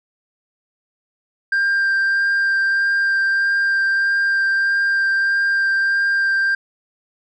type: tone with vibrato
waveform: sine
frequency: 1588 Hz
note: G6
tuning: 22 cents sharp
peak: -12 dBFS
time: 1.52-6.55 s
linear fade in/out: 5 ms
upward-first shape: sine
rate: 1.6 Hz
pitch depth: 9 cents each way
effects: tanh soft clip ceiling -14 dBFS